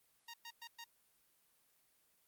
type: tone bursts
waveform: 10% pulse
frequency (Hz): 932.3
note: A#5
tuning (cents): 0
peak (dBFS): -40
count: 4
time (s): 0.28-0.842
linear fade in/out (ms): 5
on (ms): 58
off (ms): 110
effects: white hiss -74 dBFS RMS until 2.27 s + Opus 32 kbps